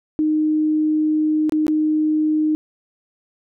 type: tone with dropouts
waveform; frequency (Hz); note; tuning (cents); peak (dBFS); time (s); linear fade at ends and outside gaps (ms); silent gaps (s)
sine; 308.3; D#4; -16; -15; 0.19-2.55; 0; 1.495-1.522 / 1.667-1.681
effects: none